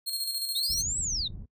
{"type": "tone with tremolo", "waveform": "sawtooth", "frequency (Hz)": 4244, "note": "C8", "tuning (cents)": 24, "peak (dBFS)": -25, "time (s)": [0.06, 0.83], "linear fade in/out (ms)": 20, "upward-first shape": "square", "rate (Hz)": 14, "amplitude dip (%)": 45}
{"type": "linear two-way sweep", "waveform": "sine", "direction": "up then down", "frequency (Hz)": [3588, 8010, 3588], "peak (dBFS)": -28, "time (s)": [0.55, 1.28], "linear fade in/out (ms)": 5, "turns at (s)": 0.99}
{"type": "low-pass noise", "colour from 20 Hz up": "pink", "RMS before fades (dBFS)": -39, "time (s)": [0.69, 1.46], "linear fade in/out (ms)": 10, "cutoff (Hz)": 130, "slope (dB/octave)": 12}
{"effects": ["noise-tail reverb RT60 0.1 s tail -21 dB re dry"]}